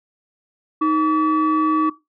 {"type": "tone pair together", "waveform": "sine", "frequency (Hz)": [312.7, 1143], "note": ["D#4", "D6"], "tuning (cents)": [9, -47], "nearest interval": "octave + minor seventh", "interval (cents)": 2244, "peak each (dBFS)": -16, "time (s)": [0.81, 1.9], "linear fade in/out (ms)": 10, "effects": ["noise-tail reverb RT60 0.2 s tail -17 dB re dry", "tanh soft clip ceiling -11 dBFS"]}